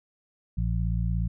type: harmonic tone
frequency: 56.9 Hz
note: A#1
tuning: 41 cents flat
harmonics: 1 / 2 / 3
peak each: -26 / -29 / -31 dBFS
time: 0.57-1.28 s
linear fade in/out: 10 ms
effects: none